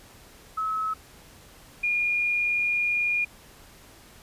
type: tone pair in turn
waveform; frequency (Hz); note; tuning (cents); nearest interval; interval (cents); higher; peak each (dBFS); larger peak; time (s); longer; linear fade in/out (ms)
sine; 1291 / 2426; E6 / D#7; -37 / -44; major seventh; 1093; second; -25 / -22; second; 0.57-0.94 / 1.83-3.25; second; 10
effects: pink hiss -51 dBFS RMS until 4.22 s + resampled to 32000 Hz